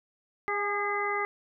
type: harmonic tone with a mistuned harmonic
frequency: 407.3 Hz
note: G#4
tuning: 34 cents flat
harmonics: 1 / 2 / 3 / 4 / 5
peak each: -33 / -34 / -32 / -40 / -32 dBFS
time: 0.48-1.25 s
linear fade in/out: 0 ms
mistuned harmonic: 2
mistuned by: +27 cents
effects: none